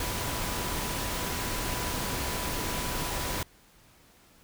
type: tone in noise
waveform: sine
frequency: 987.8 Hz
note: B5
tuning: in tune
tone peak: -41 dBFS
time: 0-3.43 s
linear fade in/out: 2 ms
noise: pink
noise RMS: -32 dBFS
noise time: 0-3.43 s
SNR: -12 dB
effects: pink hiss -59 dBFS RMS until 4.43 s